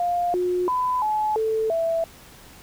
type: tone with pitch steps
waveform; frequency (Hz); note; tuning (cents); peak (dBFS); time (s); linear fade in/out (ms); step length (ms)
sine; 703 / 359.7 / 1003 / 855 / 441.2 / 661; F5 / F#4 / B5 / A5 / A4 / E5; +11 / -49 / +26 / -50 / +5 / +5; -20; 0-2.04; 2; 340
effects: pink hiss -47 dBFS RMS until 2.62 s